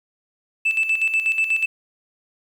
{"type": "tone with tremolo", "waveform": "sine", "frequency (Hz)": 2637, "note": "E7", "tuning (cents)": 0, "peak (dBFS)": -14, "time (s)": [0.65, 1.66], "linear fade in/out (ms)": 10, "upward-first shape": "square", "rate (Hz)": 8.2, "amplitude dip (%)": 65, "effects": ["tanh soft clip ceiling -13 dBFS", "8-bit"]}